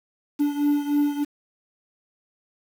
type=beating tone pair; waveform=triangle; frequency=290 / 293.3 Hz; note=D4 / D4; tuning=-22 / -2 cents; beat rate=3.3 Hz; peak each=-19 / -23 dBFS; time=0.39-1.25 s; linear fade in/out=20 ms; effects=7-bit